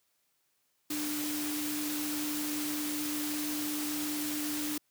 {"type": "tone in noise", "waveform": "sine", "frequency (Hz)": 298.5, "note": "D4", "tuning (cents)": 28, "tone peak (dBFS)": -34, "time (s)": [0.9, 4.78], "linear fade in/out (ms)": 5, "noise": "white", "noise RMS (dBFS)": -37, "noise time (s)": [0.9, 4.78], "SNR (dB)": 0, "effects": ["white hiss -75 dBFS RMS until 4.9 s", "high-pass 80 Hz 12 dB/octave"]}